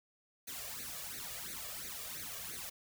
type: noise with flanger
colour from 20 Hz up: white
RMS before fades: -44 dBFS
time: 0.47-2.7 s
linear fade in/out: 10 ms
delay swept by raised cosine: 0.47 to 1.77 ms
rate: 2.9 Hz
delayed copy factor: +0.9
effects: none